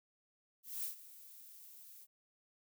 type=noise with ADSR envelope; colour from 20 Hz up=violet; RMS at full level=-39 dBFS; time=0.63-2.07 s; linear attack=210 ms; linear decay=110 ms; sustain=-17 dB; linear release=42 ms; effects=none